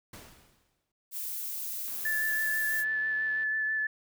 pink noise with exponential decay, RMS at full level -45 dBFS, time 0.13-0.92 s, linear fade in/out 5 ms, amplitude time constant 170 ms
violet noise, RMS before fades -36 dBFS, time 1.11-2.85 s, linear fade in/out 50 ms
click train, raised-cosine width 0.3 ms, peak -35 dBFS, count 134, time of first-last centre 1.88-3.432 s, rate 85.7 Hz
sine tone with vibrato, 1742 Hz, A6, 18 cents flat, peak -27 dBFS, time 2.05-3.87 s, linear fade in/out 5 ms, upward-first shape sine, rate 6.1 Hz, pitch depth 14 cents each way
effects none

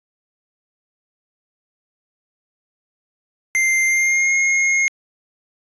square tone with pitch glide, 2093 to 2147 Hz, C7 to C7, 0 to +44 cents, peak -15 dBFS, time 3.55-4.88 s, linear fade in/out 0 ms, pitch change +44 cents, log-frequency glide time 3.86-4.34 s, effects resampled to 22050 Hz

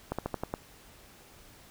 slowing click train, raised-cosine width 1 ms, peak -17 dBFS, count 6, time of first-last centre 0.12-0.539 s, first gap 66 ms, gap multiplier 1.12, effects pink hiss -55 dBFS RMS until 1.7 s

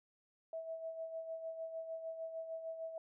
sine tone with tremolo, 651 Hz, E5, 22 cents flat, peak -39 dBFS, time 0.53-2.98 s, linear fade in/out 2 ms, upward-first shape sine, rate 6.6 Hz, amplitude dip 55%, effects none

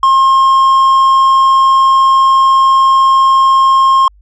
triangle tone with hard clipping, 1069 Hz, C6, 37 cents sharp, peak -6 dBFS, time 0.03-4.08 s, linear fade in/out 2 ms, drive 6 dB, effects added 50 Hz sine -41 dBFS peak until 4.21 s + resampled to 22050 Hz

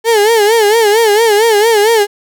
35% pulse tone with vibrato, 435 Hz, A4, 20 cents flat, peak -5 dBFS, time 0.04-2.07 s, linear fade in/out 50 ms, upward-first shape sine, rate 4.4 Hz, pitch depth 120 cents each way, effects none

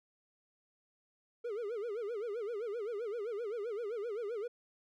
triangle tone with vibrato, 440 Hz, A4, in tune, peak -34 dBFS, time 1.44-4.48 s, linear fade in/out 10 ms, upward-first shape sine, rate 7.7 Hz, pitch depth 180 cents each way, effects none

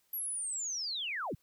sine linear sweep, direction down, 11840 to 64.9 Hz, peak -34 dBFS, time 0.13-1.35 s, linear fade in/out 5 ms, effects white hiss -73 dBFS RMS until 1.42 s

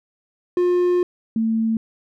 triangle / sine tone pair in turn, 356.2 / 223.9 Hz, F4 / A3, +34 / +30 cents, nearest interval minor sixth, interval 804 cents, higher first, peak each -13 / -17 dBFS, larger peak first, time 0.57-1.03 / 1.36-1.77 s, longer first, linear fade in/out 2 ms, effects none

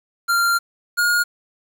square tone pair in turn, 1388 / 1430.3 Hz, F6 / F6, -11 / +41 cents, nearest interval minor second, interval 52 cents, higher second, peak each -16 / -16 dBFS, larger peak neither, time 0.28-0.59 / 0.97-1.24 s, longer first, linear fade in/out 20 ms, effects 8-bit

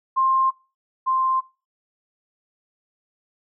sine tone pair in turn, 1057 / 1047.3 Hz, C6 / C6, +17 / +1 cents, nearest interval unison, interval 16 cents, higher first, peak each -16 / -18 dBFS, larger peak first, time 0.16-0.51 / 1.06-1.41 s, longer neither, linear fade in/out 20 ms, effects noise-tail reverb RT60 0.3 s tail -19 dB re dry

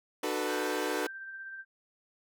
sawtooth chord, B minor seventh, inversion first, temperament equal with one note detuned, 301.4 / 370 / 440 / 493.9 Hz, D4 / F#4 / A4 / B4, +45 / 0 / 0 / 0 cents, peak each -32 dBFS, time 0.23-1.07 s, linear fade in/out 5 ms
sine tone with tremolo, 1568 Hz, G6, in tune, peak -39 dBFS, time 0.46-1.65 s, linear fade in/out 50 ms, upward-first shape sine, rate 16 Hz, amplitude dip 30%
effects none

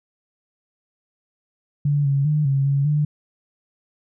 sine tone with pitch steps, 144.7 / 139 / 150.9 / 137.1 / 139.6 / 148.9 Hz, D3 / C#3 / D3 / C#3 / C#3 / D3, -25 / +5 / +47 / -19 / +13 / +24 cents, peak -16 dBFS, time 1.85-3.05 s, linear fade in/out 5 ms, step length 200 ms, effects none

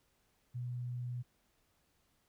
sine tone, 122.9 Hz, B2, 8 cents flat, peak -37 dBFS, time 0.54-1.23 s, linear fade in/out 20 ms, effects pink hiss -75 dBFS RMS until 2.28 s

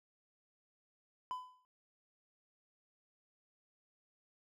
triangle tone with exponential decay, 1006 Hz, B5, 32 cents sharp, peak -33 dBFS, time 1.31-1.65 s, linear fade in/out 0 ms, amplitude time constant 72 ms, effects none

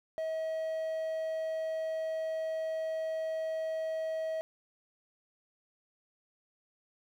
triangle tone, 640 Hz, D#5, 49 cents sharp, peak -30 dBFS, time 0.18-4.41 s, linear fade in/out 0 ms, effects 10-bit

